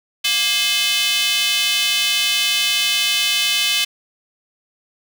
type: tone with high-pass filter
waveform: square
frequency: 234.1 Hz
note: A#3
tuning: 8 cents sharp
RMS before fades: -18 dBFS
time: 0.24-3.85 s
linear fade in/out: 10 ms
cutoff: 3000 Hz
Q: 2.9
effects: none